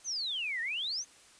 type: exponential two-way sweep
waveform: sine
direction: down then up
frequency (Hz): 6500 to 1793 to 6500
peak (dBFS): -32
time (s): 0.04-1.05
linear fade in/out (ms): 50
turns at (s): 0.61
effects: white hiss -58 dBFS RMS until 1.39 s + resampled to 22050 Hz